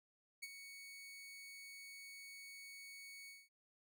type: tone with ADSR envelope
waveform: sawtooth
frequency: 2227 Hz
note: C#7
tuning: 7 cents sharp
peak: -40 dBFS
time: 0.42-3.49 s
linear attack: 14 ms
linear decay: 34 ms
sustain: -9 dB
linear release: 210 ms
effects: none